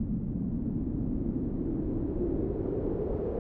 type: noise with low-pass filter sweep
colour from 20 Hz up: pink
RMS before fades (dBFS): -31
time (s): 0-3.39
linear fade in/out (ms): 2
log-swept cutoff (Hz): 210 to 450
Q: 3.7
effects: none